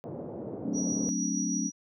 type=band-pass noise; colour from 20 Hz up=white; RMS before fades=-39 dBFS; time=0.04-1.09 s; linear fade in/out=0 ms; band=110 to 540 Hz; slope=24 dB/octave
type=chord; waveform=sine; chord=D dominant seventh; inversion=first; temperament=equal; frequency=185 / 220 / 261.6 / 293.7 Hz; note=F#3 / A3 / C4 / D4; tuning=0 / 0 / 0 / 0 cents; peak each=-34 dBFS; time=0.63-1.71 s; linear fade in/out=50 ms
type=tone with tremolo; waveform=sine; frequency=5800 Hz; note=F#8; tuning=35 cents flat; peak=-31 dBFS; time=0.73-1.72 s; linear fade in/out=50 ms; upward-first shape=sine; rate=6.4 Hz; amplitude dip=30%
effects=none